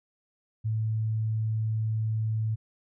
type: tone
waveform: sine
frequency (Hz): 110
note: A2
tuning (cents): 0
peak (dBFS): -25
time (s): 0.64-2.56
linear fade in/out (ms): 20
effects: none